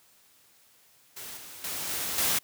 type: noise with level steps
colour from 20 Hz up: white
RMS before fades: -41 / -45 / -34 / -32 / -26 dBFS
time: 1.16-2.39 s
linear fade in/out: 10 ms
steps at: 1.37 / 1.64 / 1.89 / 2.18 s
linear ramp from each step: 2 ms
effects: white hiss -61 dBFS RMS until 2.43 s + high-pass 60 Hz 12 dB/octave